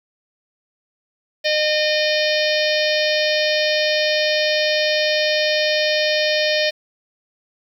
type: harmonic tone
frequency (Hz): 610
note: D#5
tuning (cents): -34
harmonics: 1 / 3 / 4 / 5 / 6 / 7 / 8 / 9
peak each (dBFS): -19 / -24 / -25 / -26 / -27 / -27 / -28 / -29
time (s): 1.44-6.71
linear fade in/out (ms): 20
effects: 8-bit